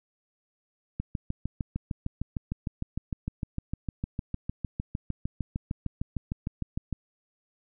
click train, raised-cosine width 5 ms, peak -18 dBFS, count 40, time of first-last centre 1-6.927 s, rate 6.58 Hz, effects none

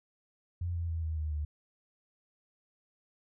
sine tone with pitch steps, 87.31 / 84.63 / 82.03 / 79.51 / 77.07 / 74.7 Hz, F2 / E2 / E2 / D#2 / D#2 / D2, 0 / +46 / -8 / +38 / -16 / +30 cents, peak -31 dBFS, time 0.61-1.45 s, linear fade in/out 5 ms, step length 140 ms, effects none

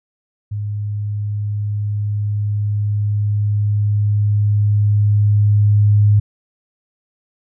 sine tone with level ramp, 103.83 Hz, G#2, in tune, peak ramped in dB -20 to -8 dBFS, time 0.51-6.2 s, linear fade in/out 10 ms, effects none

